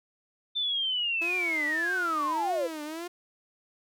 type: linear sweep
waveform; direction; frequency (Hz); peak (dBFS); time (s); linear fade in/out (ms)
sine; down; 3579 to 473.5; -26; 0.55-2.68; 20
type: tone with vibrato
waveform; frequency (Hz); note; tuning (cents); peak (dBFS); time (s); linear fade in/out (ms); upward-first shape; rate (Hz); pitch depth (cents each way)
sawtooth; 330; E4; +2; -31; 1.21-3.08; 10; triangle; 1.7; 200
effects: none